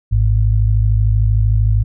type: tone pair together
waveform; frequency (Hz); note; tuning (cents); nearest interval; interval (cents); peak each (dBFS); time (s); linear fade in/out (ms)
sine; 53.1 / 106.2; G#1 / G#2; +39 / +39; octave; 1200; -13; 0.11-1.84; 20
effects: none